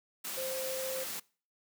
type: tone in noise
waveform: sine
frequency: 523.3 Hz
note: C5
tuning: in tune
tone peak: -36 dBFS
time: 0.37-1.04 s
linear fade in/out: 10 ms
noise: white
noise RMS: -39 dBFS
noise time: 0.24-1.2 s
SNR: 0 dB
effects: noise-tail reverb RT60 0.4 s tail -23 dB re dry + high-pass 150 Hz 12 dB/octave